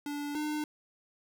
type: tone pair in turn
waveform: square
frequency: 290.3 / 301.7 Hz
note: D4 / D4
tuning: -20 / +47 cents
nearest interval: minor second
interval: 67 cents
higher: second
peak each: -35 / -32 dBFS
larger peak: second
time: 0.06-0.35 / 0.35-0.64 s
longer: neither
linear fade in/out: 2 ms
effects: none